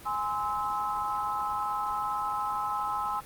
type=chord; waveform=sine; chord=Ab augmented; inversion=none; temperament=just; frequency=830.6 / 1038.3 / 1297.8 Hz; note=Ab5 / C6 / E6; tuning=0 / -14 / -27 cents; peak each=-32 dBFS; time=0.05-3.21 s; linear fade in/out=20 ms; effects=pink hiss -48 dBFS RMS until 3.25 s + Opus 32 kbps